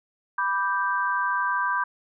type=chord; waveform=sine; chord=G major; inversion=first; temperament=equal; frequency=987.8 / 1174.7 / 1568 Hz; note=B5 / D6 / G6; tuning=0 / 0 / 0 cents; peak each=-26 / -28 / -26 dBFS; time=0.38-1.84 s; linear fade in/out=5 ms; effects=none

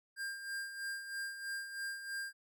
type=tone with tremolo; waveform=square; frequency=1600 Hz; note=G6; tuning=35 cents sharp; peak=-38 dBFS; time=0.16-2.33 s; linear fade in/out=50 ms; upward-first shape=sine; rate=3.1 Hz; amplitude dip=60%; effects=none

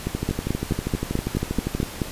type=two click trains; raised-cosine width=3 ms; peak=-9 / -11 dBFS; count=9 / 23; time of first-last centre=0.29-2.018 / 0.07-1.83 s; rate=4.63 / 12.5 Hz; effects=pink hiss -36 dBFS RMS until 2.11 s + resampled to 32000 Hz

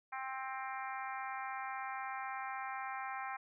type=harmonic tone; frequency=263.8 Hz; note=C4; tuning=14 cents sharp; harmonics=3 / 4 / 5 / 6 / 7 / 8 / 9; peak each=-43 / -45 / -47 / -49 / -50 / -51 / -52 dBFS; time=0.12-3.37 s; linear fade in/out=10 ms; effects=none

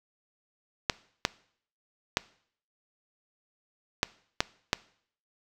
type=clicks; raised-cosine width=0.2 ms; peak=-5 dBFS; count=6; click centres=0.898 / 1.251 / 2.171 / 4.031 / 4.405 / 4.731 s; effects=noise-tail reverb RT60 0.6 s tail -21 dB re dry

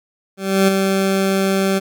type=tone with ADSR envelope; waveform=20% pulse; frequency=193.4 Hz; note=G3; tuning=23 cents flat; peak=-5 dBFS; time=0.37-1.8 s; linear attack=310 ms; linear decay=10 ms; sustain=-5 dB; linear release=24 ms; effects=none

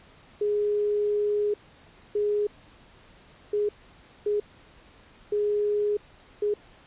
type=tone bursts at uneven times; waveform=sine; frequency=415.3 Hz; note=G#4; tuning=in tune; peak=-22 dBFS; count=6; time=0.41-1.54 / 2.15-2.47 / 3.53-3.69 / 4.26-4.4 / 5.32-5.97 / 6.42-6.54 s; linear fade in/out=5 ms; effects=pink hiss -54 dBFS RMS until 6.86 s + resampled to 8000 Hz

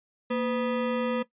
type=ring-modulated tone; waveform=square; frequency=368.4 Hz; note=F#4; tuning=7 cents flat; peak=-23 dBFS; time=0.3-1.23 s; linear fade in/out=10 ms; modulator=136 Hz; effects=noise-tail reverb RT60 0.1 s tail -17 dB re dry + resampled to 8000 Hz

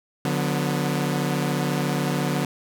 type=chord; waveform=sawtooth; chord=B minor; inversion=first; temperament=equal with one note detuned; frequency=146.83 / 180.88 / 246.9 Hz; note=D3 / F#3 / B3; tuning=0 / -39 / 0 cents; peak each=-21 / -23 / -24 dBFS; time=0.25-2.45 s; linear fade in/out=2 ms; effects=none

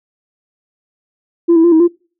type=tone with pitch steps; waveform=sine; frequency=340.1 / 327.1 / 344.3 / 319.6 / 345.9 Hz; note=F4 / E4 / F4 / D#4 / F4; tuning=-46 / -13 / -25 / +47 / -17 cents; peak=-4 dBFS; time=1.48-1.88 s; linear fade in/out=20 ms; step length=80 ms; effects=noise-tail reverb RT60 0.4 s tail -25 dB re dry + tanh soft clip ceiling -3 dBFS

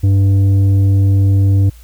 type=tone with tanh clipping; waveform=sine; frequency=98 Hz; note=G2; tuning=in tune; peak=-9 dBFS; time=0.03-1.7 s; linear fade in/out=10 ms; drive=7 dB; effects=added 57 Hz sine -36 dBFS peak until 1.83 s + white hiss -48 dBFS RMS until 1.83 s

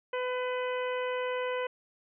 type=harmonic tone; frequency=502 Hz; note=B4; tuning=28 cents sharp; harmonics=1 / 2 / 3 / 4 / 5 / 6; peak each=-31 / -37 / -41 / -42 / -44 / -46 dBFS; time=0.13-1.67 s; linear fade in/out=5 ms; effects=none

